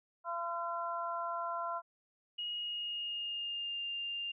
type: harmonic tone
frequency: 340.4 Hz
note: F4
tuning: 44 cents flat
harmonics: 2 / 3 / 4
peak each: -40 / -38 / -40 dBFS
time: 0.24-1.82 s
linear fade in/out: 50 ms
type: tone with pitch glide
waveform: sine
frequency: 2883 to 2799 Hz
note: F#7 to F7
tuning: -46 to +3 cents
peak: -36 dBFS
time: 2.38-4.32 s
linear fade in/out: 10 ms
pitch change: -51 cents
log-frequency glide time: 2.54-3.82 s
effects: none